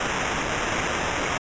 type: noise with sample-and-hold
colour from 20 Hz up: white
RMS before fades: -26 dBFS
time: 0-1.38 s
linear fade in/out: 5 ms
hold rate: 4410 Hz
effects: resampled to 16000 Hz